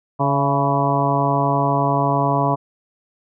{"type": "harmonic tone with a mistuned harmonic", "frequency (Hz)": 140.9, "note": "C#3", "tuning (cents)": 29, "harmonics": [1, 2, 3, 4, 5, 6, 7, 8], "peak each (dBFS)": [-21, -24, -27, -27, -22, -27, -21, -27], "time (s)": [0.19, 2.56], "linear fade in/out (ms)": 20, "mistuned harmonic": 5, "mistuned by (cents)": -50, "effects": []}